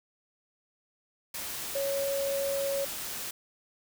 sine tone in noise, 554.4 Hz, C#5, in tune, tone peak -28 dBFS, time 1.75-2.85 s, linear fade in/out 5 ms, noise white, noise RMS -37 dBFS, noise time 1.34-3.31 s, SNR +6 dB, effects none

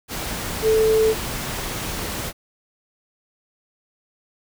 sine tone in noise, 439.5 Hz, A4, 2 cents flat, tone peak -14 dBFS, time 0.62-1.15 s, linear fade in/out 50 ms, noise pink, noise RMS -28 dBFS, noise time 0.08-2.33 s, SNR +11 dB, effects none

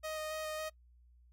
sawtooth tone with vibrato, 622.3 Hz, D#5, in tune, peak -34 dBFS, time 0.03-0.7 s, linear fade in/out 20 ms, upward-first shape square, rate 3.6 Hz, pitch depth 9 cents each way, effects noise-tail reverb RT60 0.1 s tail -22 dB re dry + added 60 Hz sine -60 dBFS peak until 1.32 s

